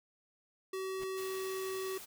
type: tone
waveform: square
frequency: 380 Hz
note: F#4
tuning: 46 cents sharp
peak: -37 dBFS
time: 0.73-1.98 s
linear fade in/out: 5 ms
type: noise with exponential growth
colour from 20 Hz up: pink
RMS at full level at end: -42 dBFS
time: 0.95-1.04 s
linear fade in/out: 5 ms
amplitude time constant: 19 ms
type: noise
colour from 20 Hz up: white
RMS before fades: -49 dBFS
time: 1.16-2.06 s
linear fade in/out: 20 ms
effects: none